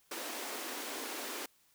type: high-pass noise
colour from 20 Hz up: pink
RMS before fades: -41 dBFS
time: 0.11-1.46 s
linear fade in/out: 5 ms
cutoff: 260 Hz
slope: 48 dB/octave
effects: white hiss -69 dBFS RMS until 1.74 s